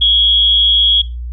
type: tone with amplitude modulation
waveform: sine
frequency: 3322 Hz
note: G#7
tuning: in tune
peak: -5 dBFS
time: 0.01-1.02 s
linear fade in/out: 10 ms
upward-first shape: sine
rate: 205 Hz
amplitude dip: 55%
effects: noise-tail reverb RT60 0.3 s tail -22 dB re dry + added 60 Hz sine -21 dBFS peak until 1.32 s